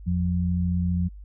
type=tone pair together; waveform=sine; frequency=84.99 / 177.2 Hz; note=F2 / F3; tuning=-47 / +25 cents; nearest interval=octave + minor second; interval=1272 cents; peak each=-24 dBFS; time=0.06-1.09 s; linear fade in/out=20 ms; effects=added 50 Hz sine -39 dBFS peak until 1.24 s